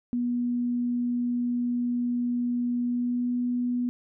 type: tone with pitch glide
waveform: sine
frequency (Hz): 242.7 to 245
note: B3 to B3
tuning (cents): -30 to -14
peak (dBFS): -24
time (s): 0.13-3.89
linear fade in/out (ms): 0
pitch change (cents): +16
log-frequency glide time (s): 2.84-3.32
effects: none